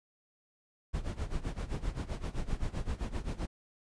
brown noise with tremolo, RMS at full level -32 dBFS, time 0.93-3.47 s, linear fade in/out 20 ms, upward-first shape sine, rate 7.7 Hz, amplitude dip 85%, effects resampled to 22050 Hz

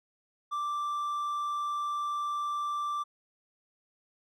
triangle tone, 1174.7 Hz, D6, in tune, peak -28 dBFS, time 0.51-3.04 s, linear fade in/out 20 ms, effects none

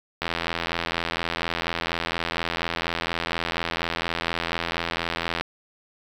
click train, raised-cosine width 0.3 ms, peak -9 dBFS, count 438, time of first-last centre 0.22-5.41 s, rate 84.2 Hz, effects 7-bit

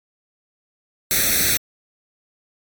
white noise with comb filter, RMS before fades -18 dBFS, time 1.11-1.57 s, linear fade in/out 0 ms, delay 0.5 ms, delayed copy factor +1, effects MP3 96 kbps

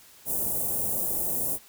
white band-stop noise, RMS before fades -28 dBFS, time 0.25-1.59 s, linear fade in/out 50 ms, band 710 to 9200 Hz, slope 24 dB/octave, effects white hiss -53 dBFS RMS until 1.68 s

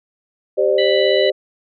sine chord, G suspended fourth, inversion none, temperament equal with one note detuned, 392 / 523.3 / 599.7 Hz, G4 / C5 / D5, 0 / 0 / +36 cents, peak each -17 dBFS, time 0.57-1.32 s, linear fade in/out 20 ms
harmonic tone, 989 Hz, B5, 2 cents sharp, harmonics 2 / 3 / 4, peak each -24 / -24 / -24 dBFS, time 0.78-1.3 s, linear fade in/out 5 ms
effects none

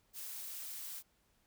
blue noise, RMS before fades -45 dBFS, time 0.13-1.03 s, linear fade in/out 50 ms, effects pink hiss -74 dBFS RMS until 1.46 s

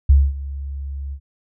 sine tone with ADSR envelope, 69.3 Hz, C#2, in tune, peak -6 dBFS, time 0.09-1.2 s, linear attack 8 ms, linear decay 230 ms, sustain -19 dB, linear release 73 ms, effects none

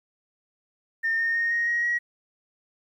sine tone with pitch steps, 1816 / 1833.9 / 1852 / 1870.3 / 1888.7 / 1907.4 Hz, A#6 / A#6 / A#6 / A#6 / A#6 / A#6, -46 / -29 / -12 / +5 / +22 / +39 cents, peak -21 dBFS, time 1.03-1.99 s, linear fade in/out 20 ms, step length 160 ms, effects tanh soft clip ceiling -17 dBFS + 10-bit

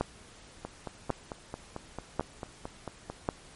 two click trains, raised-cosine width 1 ms, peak -22 / -13 dBFS, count 12 / 4, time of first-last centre 0.65-3.1 / 0.01-3.289 s, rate 4.49 / 0.915 Hz, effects pink hiss -53 dBFS RMS until 3.55 s + MP3 48 kbps

